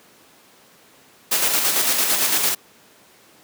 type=noise with tremolo; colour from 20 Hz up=white; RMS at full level=-18 dBFS; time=1.31-2.55 s; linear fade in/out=10 ms; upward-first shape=square; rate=8.9 Hz; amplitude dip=35%; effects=pink hiss -51 dBFS RMS until 3.43 s + high-pass 200 Hz 12 dB/octave